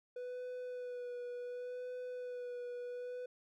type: tone with vibrato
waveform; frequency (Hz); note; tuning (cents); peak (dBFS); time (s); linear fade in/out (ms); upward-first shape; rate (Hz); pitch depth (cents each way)
triangle; 493.9; B4; 0; -39; 0.16-3.26; 5; sine; 0.69; 21
effects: none